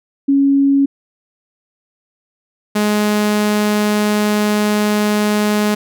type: tone pair in turn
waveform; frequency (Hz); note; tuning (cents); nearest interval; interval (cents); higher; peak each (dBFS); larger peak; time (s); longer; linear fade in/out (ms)
sine / sawtooth; 277.2 / 209.6; C#4 / G#3; 0 / +16; perfect fourth; 484; first; -9; neither; 0.28-0.86 / 2.75-5.75; second; 10
effects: none